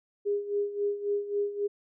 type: tone with tremolo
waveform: sine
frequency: 408 Hz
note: G#4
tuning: 31 cents flat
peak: -24 dBFS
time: 0.25-1.68 s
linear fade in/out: 20 ms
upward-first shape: sine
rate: 3.7 Hz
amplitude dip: 75%
effects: none